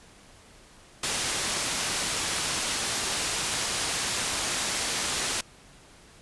white low-pass noise, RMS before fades -29 dBFS, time 1.03-5.41 s, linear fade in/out 5 ms, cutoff 8600 Hz, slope 12 dB/octave, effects pink hiss -53 dBFS RMS until 6.21 s + resampled to 24000 Hz

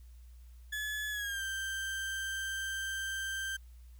35% pulse tone with pitch glide, 1711 to 1569 Hz, A6 to G6, -49 to +1 cents, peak -33 dBFS, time 0.72-3.57 s, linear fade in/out 10 ms, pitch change -150 cents, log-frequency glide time 1.1-1.42 s, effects added 60 Hz sine -50 dBFS peak until 3.99 s + white hiss -70 dBFS RMS until 3.99 s

